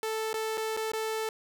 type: tone with dropouts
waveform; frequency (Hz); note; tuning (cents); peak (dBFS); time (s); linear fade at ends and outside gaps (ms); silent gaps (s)
sawtooth; 440; A4; 0; -26; 0.03-1.29; 1; 0.331-0.341 / 0.573-0.578 / 0.766-0.772 / 0.918-0.934
effects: none